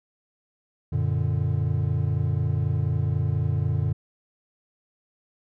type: chord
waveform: triangle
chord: Gb augmented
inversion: none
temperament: equal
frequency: 92.5 / 116.54 / 146.83 Hz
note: Gb2 / Bb2 / D3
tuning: 0 / 0 / 0 cents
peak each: -24 dBFS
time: 0.92-3.93 s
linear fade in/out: 10 ms
effects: none